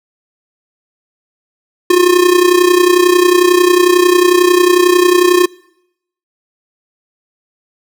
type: tone with amplitude modulation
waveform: square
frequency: 357.5 Hz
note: F4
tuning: 41 cents sharp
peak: -4 dBFS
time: 1.9-5.46 s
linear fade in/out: 5 ms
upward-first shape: sine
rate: 31.1 Hz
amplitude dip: 70%
effects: noise-tail reverb RT60 0.8 s tail -25 dB re dry